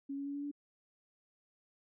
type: tone with pitch steps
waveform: sine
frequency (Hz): 277.2 / 279.9 / 282.7 / 285.5 / 288.3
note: C#4 / C#4 / C#4 / D4 / D4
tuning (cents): 0 / +17 / +34 / -49 / -32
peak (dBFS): -37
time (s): 0.09-0.515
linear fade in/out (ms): 10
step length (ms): 85
effects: none